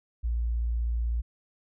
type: tone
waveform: sine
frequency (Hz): 58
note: A#1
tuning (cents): -8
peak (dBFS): -25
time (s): 0.23-1.22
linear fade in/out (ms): 20
effects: none